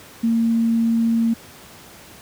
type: tone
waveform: sine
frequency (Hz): 229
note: A#3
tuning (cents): -31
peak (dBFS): -15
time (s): 0.23-1.34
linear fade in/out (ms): 10
effects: pink hiss -43 dBFS RMS until 2.21 s + high-pass 80 Hz 12 dB/octave